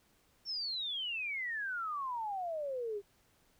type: exponential sweep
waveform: sine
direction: down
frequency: 5530 to 392 Hz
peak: -35 dBFS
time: 0.45-3.02 s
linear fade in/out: 50 ms
effects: pink hiss -70 dBFS RMS until 3.59 s